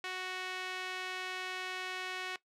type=tone with band-pass filter; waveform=sawtooth; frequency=370 Hz; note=F#4; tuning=in tune; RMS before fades=-40 dBFS; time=0.04-2.36 s; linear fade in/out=2 ms; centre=2400 Hz; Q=1.1; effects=noise-tail reverb RT60 0.1 s tail -18 dB re dry